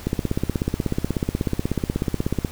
click train, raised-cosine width 3 ms, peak -8 dBFS, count 40, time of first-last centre 0.07-2.448 s, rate 16.4 Hz, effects added 81 Hz sine -41 dBFS peak until 2.51 s + pink hiss -41 dBFS RMS until 2.51 s

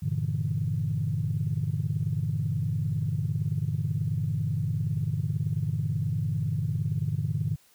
sine chord, E half-diminished seventh, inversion first, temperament equal, 98 / 116.54 / 146.83 / 164.81 Hz, G2 / Bb2 / D3 / E3, 0 / 0 / 0 / 0 cents, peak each -31 / -30 / -29 / -33 dBFS, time 0.02-7.56 s, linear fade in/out 10 ms, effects tanh soft clip ceiling -16 dBFS + white hiss -61 dBFS RMS until 7.74 s

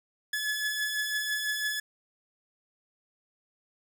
sawtooth beating tone pair, 1706 / 1712 Hz, G#6 / A6, +46 / -48 cents, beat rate 6 Hz, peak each -33 / -26 dBFS, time 0.33-1.8 s, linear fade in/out 5 ms, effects none

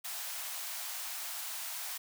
white high-pass noise, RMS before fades -40 dBFS, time 0.04-1.98 s, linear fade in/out 10 ms, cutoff 620 Hz, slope 96 dB/octave, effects none

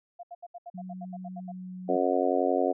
sine tone bursts, 699 Hz, F5, 1 cent sharp, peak -38 dBFS, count 12, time 0.19-1.52 s, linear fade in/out 10 ms, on 43 ms, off 74 ms
sine tone with pitch glide, 185 to 183.62 Hz, F#3 to F#3, 0 to -13 cents, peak -37 dBFS, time 0.74-1.97 s, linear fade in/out 10 ms, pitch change -13 cents, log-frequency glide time 1.36-1.74 s
harmonic tone, 91.1 Hz, F#2, 26 cents flat, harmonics 3 / 4 / 5 / 6 / 7 / 8, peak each -30 / -30 / -30 / -30 / -30 / -30 dBFS, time 1.88-2.73 s, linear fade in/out 20 ms
effects none

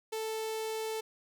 sawtooth tone with notch filter, 440.5 Hz, A4, 2 cents sharp, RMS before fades -36 dBFS, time 0.12-1.01 s, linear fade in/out 10 ms, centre 1500 Hz, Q 1.6, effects none

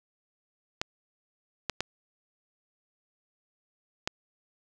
clicks, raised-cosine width 0.2 ms, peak -11 dBFS, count 4, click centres 0.815 / 1.697 / 1.806 / 4.075 s, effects none

